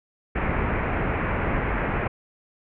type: low-pass noise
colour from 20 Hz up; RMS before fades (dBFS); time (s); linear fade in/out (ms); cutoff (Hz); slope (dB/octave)
pink; -25; 0.35-2.08; 10; 2400; 48
effects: none